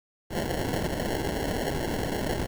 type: noise with sample-and-hold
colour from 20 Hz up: blue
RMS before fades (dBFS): -29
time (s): 0.3-2.47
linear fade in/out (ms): 20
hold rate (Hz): 1225
effects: none